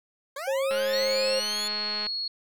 20% pulse linear sweep, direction up, 523.3 to 3520 Hz, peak -28 dBFS, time 0.36-1.68 s, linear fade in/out 5 ms
sine tone with pitch glide, 540 to 530.7 Hz, C#5 to C5, -45 to +24 cents, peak -24 dBFS, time 0.47-1.4 s, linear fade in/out 10 ms, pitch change -31 cents, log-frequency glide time 0.74-1.28 s
click train, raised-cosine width 0.3 ms, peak -20 dBFS, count 286, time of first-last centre 0.71-2.067 s, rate 210 Hz
sine tone, 4327 Hz, C#8, 43 cents flat, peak -28 dBFS, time 0.93-2.28 s, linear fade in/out 5 ms
effects none

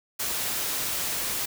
white noise, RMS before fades -29 dBFS, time 0.19-1.46 s, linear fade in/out 10 ms, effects none

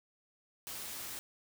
white noise, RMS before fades -43 dBFS, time 0.67-1.19 s, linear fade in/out 0 ms, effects none

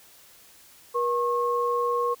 sine tone pair together, 479.8 / 1084.6 Hz, A#4 / C#6, +50 / -38 cents, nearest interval octave + major second, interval 1412 cents, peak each -25 dBFS, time 0.94-2.15 s, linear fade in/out 20 ms, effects white hiss -53 dBFS RMS until 2.2 s

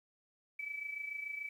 sine tone with amplitude modulation, 2300 Hz, D7, 37 cents flat, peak -36 dBFS, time 0.59-1.49 s, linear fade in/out 5 ms, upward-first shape sine, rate 26.9 Hz, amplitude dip 65%, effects 11-bit

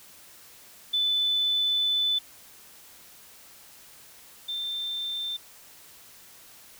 sine tone pair in turn, 3504 / 3573 Hz, A7 / A7, -8 / +26 cents, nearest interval unison, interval 34 cents, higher second, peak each -22 / -29 dBFS, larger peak first, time 0.93-2.19 / 4.48-5.37 s, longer first, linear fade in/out 10 ms, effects white hiss -51 dBFS RMS until 6.79 s

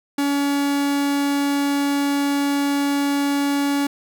45% pulse tone, 283 Hz, C#4, 36 cents sharp, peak -18 dBFS, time 0.18-3.87 s, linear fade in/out 5 ms, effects none

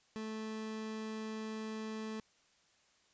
30% pulse tone, 218.6 Hz, A3, 11 cents flat, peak -37 dBFS, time 0.16-2.2 s, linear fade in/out 0 ms, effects white hiss -70 dBFS RMS until 3.13 s + resampled to 16000 Hz

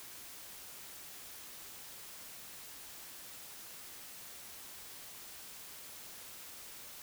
silence, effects white hiss -50 dBFS RMS until 7.02 s

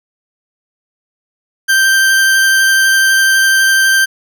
40% pulse tone with vibrato, 1568 Hz, G6, in tune, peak -7 dBFS, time 1.68-4.06 s, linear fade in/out 20 ms, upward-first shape sine, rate 12 Hz, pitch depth 8 cents each way, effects none

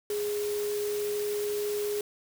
sine tone in noise, 415.3 Hz, G#4, in tune, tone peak -28 dBFS, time 0.1-2.01 s, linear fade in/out 2 ms, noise white, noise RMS -40 dBFS, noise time 0.1-2.01 s, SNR +9 dB, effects none

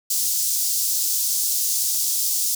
pink high-pass noise, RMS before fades -22 dBFS, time 0.1-2.55 s, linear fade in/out 5 ms, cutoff 5300 Hz, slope 24 dB/octave, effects none

